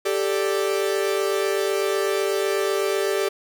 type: chord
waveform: 45% pulse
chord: G suspended second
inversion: none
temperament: equal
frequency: 392 / 440 / 587.3 Hz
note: G4 / A4 / D5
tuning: 0 / 0 / 0 cents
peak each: -23 / -26 / -28 dBFS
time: 0.05-3.29 s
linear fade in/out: 10 ms
effects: none